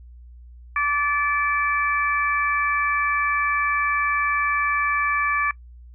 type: harmonic tone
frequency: 580 Hz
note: D5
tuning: 22 cents flat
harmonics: 2 / 3 / 4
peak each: -22 / -24 / -25 dBFS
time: 0.76-5.51 s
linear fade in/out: 2 ms
effects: noise-tail reverb RT60 0.1 s tail -22 dB re dry + added 60 Hz sine -41 dBFS peak until 5.94 s